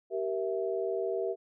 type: chord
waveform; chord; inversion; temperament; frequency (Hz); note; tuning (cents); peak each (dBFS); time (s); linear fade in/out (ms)
sine; E diminished; first; equal with one note detuned; 386.2 / 466.2 / 659.3; G4 / Bb4 / E5; -26 / 0 / 0; -32 / -34 / -35; 0.1-1.36; 50
effects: none